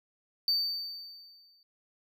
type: tone with exponential decay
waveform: triangle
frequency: 4588 Hz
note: D8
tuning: 41 cents flat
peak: -22 dBFS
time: 0.48-1.63 s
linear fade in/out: 1 ms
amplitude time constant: 250 ms
effects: none